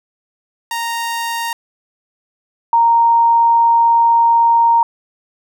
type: tone pair in turn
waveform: sawtooth / sine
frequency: 929 / 929 Hz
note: A#5 / A#5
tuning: -6 / -6 cents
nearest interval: unison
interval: 0 cents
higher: neither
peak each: -15 / -8 dBFS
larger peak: second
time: 0.71-1.53 / 2.73-4.83 s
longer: second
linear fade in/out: 2 ms
effects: none